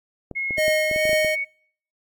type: clicks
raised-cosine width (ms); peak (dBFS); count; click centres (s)
2; -20; 10; 0.313 / 0.508 / 0.582 / 0.681 / 0.913 / 0.961 / 1.054 / 1.094 / 1.131 / 1.247
type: tone with pitch glide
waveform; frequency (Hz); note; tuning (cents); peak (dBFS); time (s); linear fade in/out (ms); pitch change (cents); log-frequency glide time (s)
sine; 2165 to 2225; C#7 to C#7; -41 to +6; -23; 0.35-1.45; 20; +47; 0.9-0.99
type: tone with tremolo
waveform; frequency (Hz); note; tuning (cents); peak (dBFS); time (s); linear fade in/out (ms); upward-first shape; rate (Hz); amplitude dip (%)
square; 620; D#5; -6; -18; 0.57-1.36; 20; triangle; 2.2; 55
effects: noise-tail reverb RT60 0.6 s tail -26 dB re dry + AAC 64 kbps